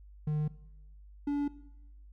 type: tone pair in turn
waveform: triangle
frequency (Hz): 151.4 / 287.4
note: D#3 / D4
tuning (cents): -47 / -37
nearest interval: major seventh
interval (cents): 1110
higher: second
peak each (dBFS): -26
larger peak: neither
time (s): 0.27-0.48 / 1.27-1.48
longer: neither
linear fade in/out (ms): 5
effects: noise-tail reverb RT60 0.9 s tail -18 dB re dry + added 50 Hz sine -50 dBFS peak until 2.12 s